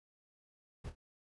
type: noise with echo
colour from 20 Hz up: brown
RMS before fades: -44 dBFS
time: 0.84-0.9 s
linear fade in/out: 10 ms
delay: 26 ms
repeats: 2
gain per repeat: -9 dB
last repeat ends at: 0.952 s
effects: resampled to 24000 Hz